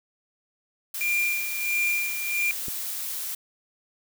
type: noise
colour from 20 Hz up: blue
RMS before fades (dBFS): -32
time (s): 0.94-3.35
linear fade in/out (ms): 5
type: tone with tremolo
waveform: triangle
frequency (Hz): 2392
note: D7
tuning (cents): +31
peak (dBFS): -20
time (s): 1.01-2.51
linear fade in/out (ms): 0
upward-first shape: sine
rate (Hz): 1.5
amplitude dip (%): 70
type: click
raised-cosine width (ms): 3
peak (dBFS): -24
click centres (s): 2.683
effects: none

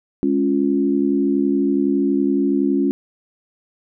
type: chord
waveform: sine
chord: Db major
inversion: second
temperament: equal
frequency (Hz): 207.7 / 277.2 / 349.2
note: Ab3 / Db4 / F4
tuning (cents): 0 / 0 / 0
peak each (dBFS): -22 / -17 / -21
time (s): 0.23-2.91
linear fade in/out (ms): 0
effects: none

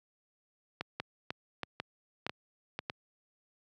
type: two click trains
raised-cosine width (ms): 0.3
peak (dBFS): -19 / -18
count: 5 / 4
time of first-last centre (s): 0.81-2.79 / 1-2.899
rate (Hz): 2.02 / 1.58
effects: high-pass 100 Hz 12 dB/octave

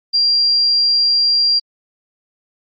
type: tone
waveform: sine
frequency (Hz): 4759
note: D8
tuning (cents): +22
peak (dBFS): -11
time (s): 0.13-1.6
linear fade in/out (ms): 20
effects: Opus 48 kbps

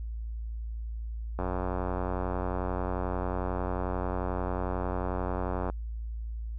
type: click train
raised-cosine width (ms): 1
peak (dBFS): -18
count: 394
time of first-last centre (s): 1.39-5.699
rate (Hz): 91.2
effects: added 56 Hz sine -33 dBFS peak until 6.58 s

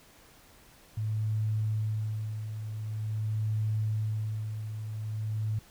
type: tone with tremolo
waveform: sine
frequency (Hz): 108.2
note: A2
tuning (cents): -29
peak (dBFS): -26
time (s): 0.97-5.59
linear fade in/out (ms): 5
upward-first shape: sine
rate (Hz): 0.46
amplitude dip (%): 60
effects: pink hiss -57 dBFS RMS until 5.7 s

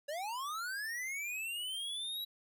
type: linear sweep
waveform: square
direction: up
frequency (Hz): 554.4 to 3912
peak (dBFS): -38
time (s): 0.08-2.25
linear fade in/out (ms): 10
effects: none

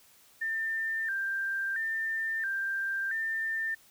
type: tone with vibrato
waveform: sine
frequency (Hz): 1685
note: G#6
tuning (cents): +25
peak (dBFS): -29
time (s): 0.41-3.75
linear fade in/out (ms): 10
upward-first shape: square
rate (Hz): 0.74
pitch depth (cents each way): 110
effects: white hiss -60 dBFS RMS until 3.9 s

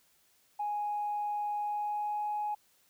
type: tone with pitch glide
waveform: sine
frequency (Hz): 830.6 to 837.3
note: G#5 to G#5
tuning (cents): 0 to +14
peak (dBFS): -30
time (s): 0.59-2.55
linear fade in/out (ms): 10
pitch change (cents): +14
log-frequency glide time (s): 1.57-2.26
effects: tanh soft clip ceiling -26 dBFS + white hiss -68 dBFS RMS until 2.89 s

